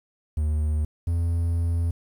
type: tone pair in turn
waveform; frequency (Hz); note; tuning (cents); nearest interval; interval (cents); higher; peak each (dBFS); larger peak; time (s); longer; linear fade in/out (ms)
triangle; 76.3 / 84.56; D#2 / E2; -33 / +45; major second; 178; second; -19; neither; 0.37-0.85 / 1.07-1.91; second; 5
effects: 9-bit